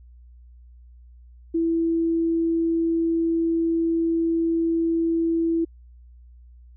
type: tone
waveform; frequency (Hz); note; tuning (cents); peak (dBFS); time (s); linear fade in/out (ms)
sine; 330.9; E4; +7; -19; 1.54-5.65; 10
effects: added 60 Hz sine -45 dBFS peak until 6.76 s